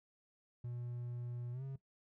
triangle tone with pitch glide, 121.1 to 135.15 Hz, B2 to C#3, -34 to -44 cents, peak -39 dBFS, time 0.64-1.76 s, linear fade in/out 5 ms, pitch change +190 cents, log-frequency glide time 1.52-1.63 s, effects noise-tail reverb RT60 0.1 s tail -17 dB re dry

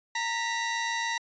sawtooth tone pair together, 922 / 1951.4 Hz, A#5 / B6, -19 / -21 cents, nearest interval octave + minor second, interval 1298 cents, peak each -27 dBFS, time 0.15-1.18 s, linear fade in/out 5 ms, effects resampled to 16000 Hz

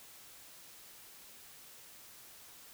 silence, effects white hiss -55 dBFS RMS until 2.73 s

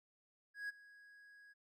triangle tone with ADSR envelope, 1657 Hz, G#6, 4 cents flat, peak -37 dBFS, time 0.54-1.54 s, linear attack 150 ms, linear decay 19 ms, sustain -20 dB, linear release 24 ms, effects none

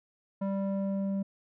square tone with low-pass filter sweep, 196 Hz, G3, in tune, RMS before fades -31 dBFS, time 0.41-1.23 s, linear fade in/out 10 ms, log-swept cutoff 850 to 400 Hz, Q 1.5, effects none

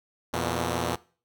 5% pulse tone pair together, 84.67 / 120 Hz, E2 / B2, +47 / -49 cents, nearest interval tritone, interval 604 cents, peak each -18 dBFS, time 0.33-0.96 s, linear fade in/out 10 ms, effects noise-tail reverb RT60 0.4 s tail -21 dB re dry

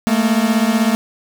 45% pulse beating tone pair, 215.3 / 231.3 Hz, A3 / A#3, -37 / -13 cents, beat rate 16 Hz, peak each -16 dBFS, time 0.07-0.95 s, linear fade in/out 0 ms, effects none

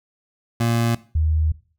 25% pulse / sine tone pair in turn, 116.54 / 78.34 Hz, A#2 / D#2, 0 / +12 cents, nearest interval perfect fifth, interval 688 cents, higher first, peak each -14 / -16 dBFS, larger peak first, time 0.6-0.95 / 1.15-1.52 s, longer second, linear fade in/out 5 ms, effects noise-tail reverb RT60 0.4 s tail -18 dB re dry

